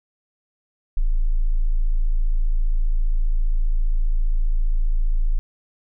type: tone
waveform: sine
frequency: 27.5 Hz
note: A0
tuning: in tune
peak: -15 dBFS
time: 0.97-5.39 s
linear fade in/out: 0 ms
effects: none